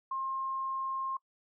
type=tone; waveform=sine; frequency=1065 Hz; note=C6; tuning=30 cents sharp; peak=-32 dBFS; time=0.11-1.17 s; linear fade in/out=5 ms; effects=noise-tail reverb RT60 0.1 s tail -22 dB re dry